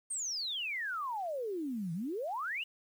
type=exponential two-way sweep; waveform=sine; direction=down then up; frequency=8900 to 158.6 to 2992 Hz; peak=-34 dBFS; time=0.1-2.64 s; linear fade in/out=10 ms; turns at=1.93 s; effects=10-bit